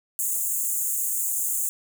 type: high-pass noise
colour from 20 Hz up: pink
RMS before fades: -26 dBFS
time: 0.19-1.69 s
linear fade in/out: 0 ms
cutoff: 6700 Hz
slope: 96 dB/octave
effects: none